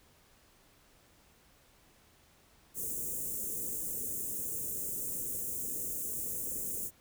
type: band-stop noise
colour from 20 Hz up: white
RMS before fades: -37 dBFS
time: 2.74-6.91 s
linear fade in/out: 50 ms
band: 520 to 6800 Hz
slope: 48 dB/octave
effects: pink hiss -64 dBFS RMS until 7 s